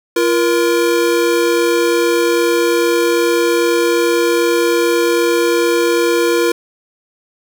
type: tone pair together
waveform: square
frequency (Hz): 343.5 / 472.4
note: F4 / A#4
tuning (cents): -29 / +23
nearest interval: tritone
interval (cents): 552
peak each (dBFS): -15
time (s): 0.16-6.52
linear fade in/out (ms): 5
effects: none